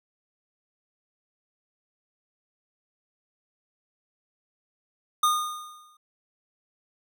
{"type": "tone with exponential decay", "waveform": "square", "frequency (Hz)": 1224, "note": "D#6", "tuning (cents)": -29, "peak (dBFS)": -18, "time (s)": [5.23, 5.97], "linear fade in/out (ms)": 5, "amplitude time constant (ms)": 160, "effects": []}